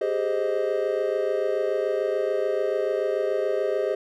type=chord; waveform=triangle; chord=Ab major seventh; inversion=third; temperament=equal with one note detuned; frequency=392 / 418.9 / 523.3 / 622.3 Hz; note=G4 / Ab4 / C5 / Eb5; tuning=0 / +15 / 0 / 0 cents; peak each=-26 dBFS; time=0.01-3.95 s; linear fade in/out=5 ms; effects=none